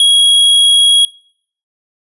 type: tone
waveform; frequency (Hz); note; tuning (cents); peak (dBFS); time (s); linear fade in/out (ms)
square; 3311; G#7; -6; -6; 0-1.05; 2
effects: noise-tail reverb RT60 0.6 s tail -25 dB re dry + resampled to 24000 Hz